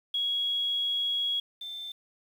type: tone pair in turn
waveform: sine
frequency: 3322 / 3556 Hz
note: G#7 / A7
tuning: 0 / +18 cents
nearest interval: minor second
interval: 118 cents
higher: second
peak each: -26 / -36 dBFS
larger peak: first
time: 0.14-1.4 / 1.61-1.92 s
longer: first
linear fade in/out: 5 ms
effects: 9-bit